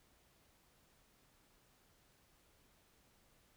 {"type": "silence", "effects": ["pink hiss -71 dBFS RMS until 3.56 s"]}